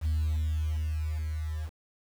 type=tone with level ramp; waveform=sine; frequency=77.78 Hz; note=D#2; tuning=in tune; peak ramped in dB=-22 to -31 dBFS; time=0.01-1.7 s; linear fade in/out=50 ms; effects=tanh soft clip ceiling -23 dBFS + 8-bit